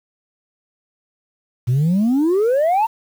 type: exponential sweep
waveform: sine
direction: up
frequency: 116.54 to 932.3 Hz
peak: -11 dBFS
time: 1.67-2.87 s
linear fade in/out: 20 ms
effects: tanh soft clip ceiling -12 dBFS + 7-bit